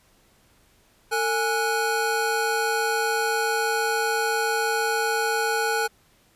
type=tone cluster; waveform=square; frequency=450 / 829 / 1464 Hz; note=A4 / G#5 / F#6; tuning=+39 / -3 / -19 cents; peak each=-27 dBFS; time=1.11-5.88 s; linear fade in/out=20 ms; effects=pink hiss -60 dBFS RMS until 6.35 s + resampled to 32000 Hz